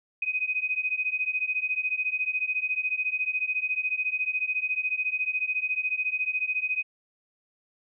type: beating tone pair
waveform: sine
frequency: 2500 / 2514 Hz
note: D#7 / D#7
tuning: +8 / +17 cents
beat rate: 14 Hz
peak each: -29 / -28 dBFS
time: 0.22-6.83 s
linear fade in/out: 5 ms
effects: none